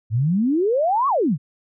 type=exponential two-way sweep; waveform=sine; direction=up then down; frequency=102.5 to 1160 to 123.5 Hz; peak=-16 dBFS; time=0.1-1.38 s; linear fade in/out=50 ms; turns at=1.08 s; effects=none